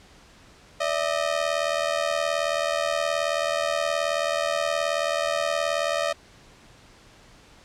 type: ring-modulated tone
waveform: sawtooth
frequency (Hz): 620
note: D#5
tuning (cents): -6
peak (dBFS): -16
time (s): 0.8-6.13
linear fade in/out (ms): 10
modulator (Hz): 39.4
effects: pink hiss -52 dBFS RMS until 7.64 s + low-pass 7000 Hz 12 dB/octave